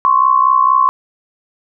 sine tone pair together, 1046.5 / 1110.8 Hz, C6 / C#6, 0 / +3 cents, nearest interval minor second, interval 103 cents, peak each -11 dBFS, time 0.05-0.89 s, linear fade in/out 0 ms, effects none

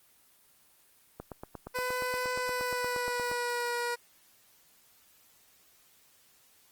click train, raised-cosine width 1 ms, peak -25 dBFS, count 19, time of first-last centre 1.2-3.315 s, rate 8.51 Hz
15% pulse tone with pitch glide, 502 to 479.6 Hz, B4 to A#4, +28 to +49 cents, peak -24 dBFS, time 1.74-3.96 s, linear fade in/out 20 ms, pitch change -79 cents, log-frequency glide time 2.39-3.73 s
effects white hiss -63 dBFS RMS until 6.71 s + Opus 24 kbps

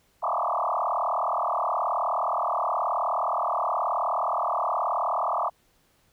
sine tone with frequency modulation, 928 Hz, A#5, 8 cents flat, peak -23 dBFS, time 0.22-5.5 s, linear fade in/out 20 ms, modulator 39 Hz, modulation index 7.4, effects pink hiss -65 dBFS RMS until 6.12 s

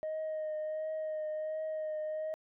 sine tone with vibrato, 622.3 Hz, D#5, in tune, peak -32 dBFS, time 0.03-2.34 s, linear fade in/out 0 ms, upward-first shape triangle, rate 1.4 Hz, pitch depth 22 cents each way, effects tanh soft clip ceiling -32 dBFS

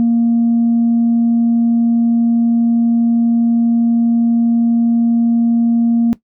sine tone, 233.1 Hz, A#3, in tune, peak -8 dBFS, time 0-6.13 s, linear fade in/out 0 ms, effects noise-tail reverb RT60 0.1 s tail -17 dB re dry + tanh soft clip ceiling -7 dBFS

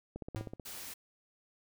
click train, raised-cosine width 2 ms, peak -28 dBFS, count 8, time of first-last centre 0.16-0.598 s, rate 16 Hz
square tone with exponential decay, 108.9 Hz, A2, 17 cents flat, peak -33 dBFS, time 0.36-0.56 s, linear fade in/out 0 ms, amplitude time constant 42 ms
white noise, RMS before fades -45 dBFS, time 0.65-0.94 s, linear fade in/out 10 ms
effects none

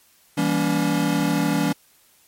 square chord, E diminished seventh, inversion none, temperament just, 164.81 / 197.78 / 237.3 / 284.8 Hz, E3 / G3 / Bb3 / Db4, 0 / +16 / +31 / +47 cents, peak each -25 / -26 / -28 / -23 dBFS, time 0.37-1.73 s, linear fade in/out 10 ms, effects white hiss -57 dBFS RMS until 2.27 s + MP3 64 kbps

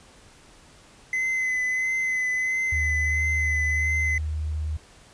triangle tone with vibrato, 2035 Hz, C7, 49 cents flat, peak -21 dBFS, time 1.13-4.18 s, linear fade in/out 2 ms, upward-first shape triangle, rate 1.5 Hz, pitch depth 26 cents each way
sine tone, 77 Hz, D#2, 17 cents flat, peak -25 dBFS, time 2.72-4.77 s, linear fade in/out 5 ms
effects pink hiss -52 dBFS RMS until 5.13 s + resampled to 22050 Hz

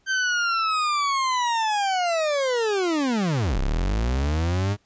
40% pulse linear two-way sweep, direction down then up, 1567 to 30.87 to 104.1 Hz, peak -20 dBFS, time 0.06-4.77 s, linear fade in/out 50 ms, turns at 3.6 s, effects pink hiss -65 dBFS RMS until 4.85 s + resampled to 16000 Hz

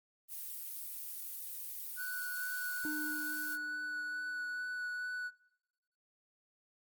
violet noise, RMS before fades -43 dBFS, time 0.28-3.58 s, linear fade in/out 50 ms
triangle tone with vibrato, 1480 Hz, F#6, in tune, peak -35 dBFS, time 1.96-5.31 s, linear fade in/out 50 ms, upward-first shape sine, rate 2.3 Hz, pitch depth 9 cents each way
triangle tone with exponential decay, 302.3 Hz, D#4, 50 cents flat, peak -35 dBFS, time 2.85-4.83 s, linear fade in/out 0 ms, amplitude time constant 430 ms
effects noise-tail reverb RT60 1.0 s tail -24 dB re dry + Opus 24 kbps

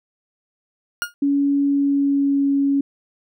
40% pulse tone with exponential decay, 1428 Hz, F6, 38 cents sharp, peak -16 dBFS, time 1.02-1.14 s, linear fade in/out 0 ms, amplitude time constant 24 ms
sine tone with pitch glide, 281.7 to 278.6 Hz, C#4 to C#4, +28 to +9 cents, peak -15 dBFS, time 1.22-2.81 s, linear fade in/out 5 ms, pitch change -19 cents, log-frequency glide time 1.63-2.49 s
effects none

